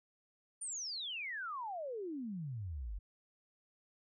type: exponential sweep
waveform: sine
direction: down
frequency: 9397 to 44.52 Hz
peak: -39 dBFS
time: 0.61-2.99 s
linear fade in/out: 10 ms
effects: none